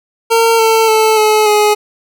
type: tone with pitch steps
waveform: 25% pulse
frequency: 456.7 / 447.3 / 438.1 / 429.1 / 420.2 Hz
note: A#4 / A4 / A4 / A4 / G#4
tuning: -36 / +28 / -7 / -43 / +20 cents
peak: -4 dBFS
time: 0.3-1.75 s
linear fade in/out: 20 ms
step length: 290 ms
effects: none